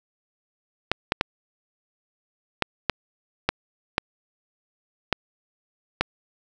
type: clicks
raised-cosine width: 0.3 ms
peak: -3 dBFS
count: 9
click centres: 0.916 / 1.121 / 1.211 / 2.623 / 2.897 / 3.49 / 3.981 / 5.127 / 6.01 s
effects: none